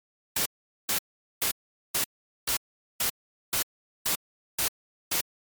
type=noise bursts; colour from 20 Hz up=white; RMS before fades=-26 dBFS; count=10; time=0.36-5.21 s; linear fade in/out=5 ms; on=98 ms; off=430 ms; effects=MP3 96 kbps